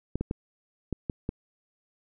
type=clicks; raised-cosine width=3 ms; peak=-16 dBFS; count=6; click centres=0.156 / 0.21 / 0.311 / 0.927 / 1.098 / 1.291 s; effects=none